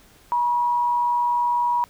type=tone with frequency modulation; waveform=sine; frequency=962 Hz; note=B5; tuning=46 cents flat; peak=-18 dBFS; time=0.32-1.84 s; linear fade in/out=0 ms; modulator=124 Hz; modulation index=0.23; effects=pink hiss -53 dBFS RMS until 1.89 s